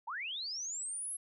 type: linear sweep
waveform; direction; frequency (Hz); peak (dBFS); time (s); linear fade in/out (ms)
sine; up; 803 to 11175; -37; 0.07-1.17; 10
effects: none